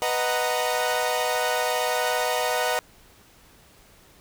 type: chord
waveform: sawtooth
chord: B major seventh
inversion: none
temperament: equal with one note detuned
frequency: 493.9 / 622.3 / 740 / 927 Hz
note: B4 / D#5 / F#5 / A#5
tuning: 0 / 0 / 0 / -10 cents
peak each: -24 / -24 / -24 / -26 dBFS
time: 0.02-2.79 s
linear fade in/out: 0 ms
effects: pink hiss -54 dBFS RMS until 4.2 s